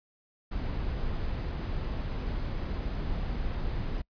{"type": "noise", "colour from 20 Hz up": "brown", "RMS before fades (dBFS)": -32, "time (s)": [0.51, 4.02], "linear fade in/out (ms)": 10, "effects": ["noise-tail reverb RT60 0.1 s tail -26 dB re dry", "resampled to 11025 Hz"]}